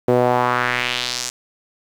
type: tone with band-pass filter sweep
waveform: sawtooth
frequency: 123.47 Hz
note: B2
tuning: in tune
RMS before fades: -19 dBFS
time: 0.08-1.3 s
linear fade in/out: 5 ms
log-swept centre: 440 to 7000 Hz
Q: 2.1
effects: 7-bit